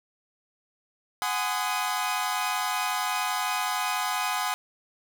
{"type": "chord", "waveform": "sawtooth", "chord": "Ab dominant seventh", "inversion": "third", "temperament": "equal with one note detuned", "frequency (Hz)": [740, 830.6, 1021.4, 1244.5], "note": ["Gb5", "Ab5", "C6", "Eb6"], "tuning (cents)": [0, 0, -42, 0], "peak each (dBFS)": -28, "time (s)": [1.22, 4.54], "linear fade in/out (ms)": 0, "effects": []}